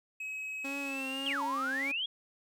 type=tone with pitch glide; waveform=triangle; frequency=2555 to 2819 Hz; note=D#7 to F7; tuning=+45 to +16 cents; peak=-35 dBFS; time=0.2-1.33 s; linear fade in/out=5 ms; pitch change=+171 cents; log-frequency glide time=0.85-1.17 s
type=tone with vibrato; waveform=sawtooth; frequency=272.4 Hz; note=C#4; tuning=30 cents flat; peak=-34 dBFS; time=0.64-1.92 s; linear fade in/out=10 ms; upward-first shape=triangle; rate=1.7 Hz; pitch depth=57 cents each way
type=exponential two-way sweep; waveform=sine; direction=down then up; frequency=3366 to 862 to 3366 Hz; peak=-31 dBFS; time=1.26-2.06 s; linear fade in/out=5 ms; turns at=1.43 s
effects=none